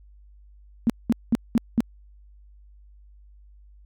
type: tone bursts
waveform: sine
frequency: 230.7 Hz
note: A#3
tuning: 18 cents flat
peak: -15 dBFS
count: 5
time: 0.87-1.805 s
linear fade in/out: 0 ms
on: 27 ms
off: 200 ms
effects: added 50 Hz sine -48 dBFS peak until 3.85 s